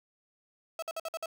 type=tone bursts; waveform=35% pulse; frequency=652 Hz; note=E5; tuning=19 cents flat; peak=-32 dBFS; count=6; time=0.79-1.259 s; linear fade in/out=2 ms; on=34 ms; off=53 ms; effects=none